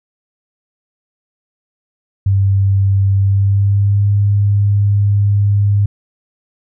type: tone with pitch glide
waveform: sine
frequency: 98 to 101.57 Hz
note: G2 to G#2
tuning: 0 to -38 cents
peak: -9 dBFS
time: 2.26-5.86 s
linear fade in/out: 5 ms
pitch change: +62 cents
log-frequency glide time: 3.18-4.08 s
effects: none